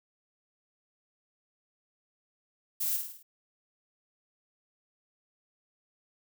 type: noise with echo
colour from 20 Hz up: violet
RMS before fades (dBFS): -31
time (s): 2.8-2.97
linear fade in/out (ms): 10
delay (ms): 52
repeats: 5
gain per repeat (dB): -5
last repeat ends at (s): 3.23
effects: none